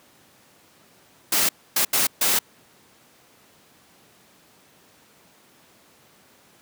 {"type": "noise bursts at uneven times", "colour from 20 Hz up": "white", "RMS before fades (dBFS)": -20, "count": 4, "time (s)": [[1.32, 1.49], [1.76, 1.85], [1.93, 2.07], [2.21, 2.39]], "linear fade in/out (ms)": 5, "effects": ["pink hiss -55 dBFS RMS until 6.61 s", "high-pass 150 Hz 12 dB/octave"]}